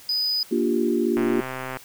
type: tone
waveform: triangle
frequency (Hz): 4978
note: D#8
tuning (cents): 0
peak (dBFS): -20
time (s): 0.09-0.43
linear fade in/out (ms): 2
type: chord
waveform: sine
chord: G minor seventh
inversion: first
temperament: equal with one note detuned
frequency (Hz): 234.6 / 293.7 / 349.2 / 392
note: Bb3 / D4 / F4 / G4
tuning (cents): +11 / 0 / 0 / 0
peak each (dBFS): -24 / -27 / -23 / -26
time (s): 0.51-1.41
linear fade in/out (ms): 10
type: click train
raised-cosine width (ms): 0.5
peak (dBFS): -16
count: 79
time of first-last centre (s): 1.17-1.77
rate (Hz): 130
effects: white hiss -47 dBFS RMS until 1.84 s